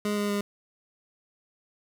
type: tone with pitch steps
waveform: 25% pulse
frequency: 207.7 / 205.7 / 203.7 Hz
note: G#3 / G#3 / G#3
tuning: 0 / -16 / -33 cents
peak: -22 dBFS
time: 0.05-0.41 s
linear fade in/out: 2 ms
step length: 120 ms
effects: 10-bit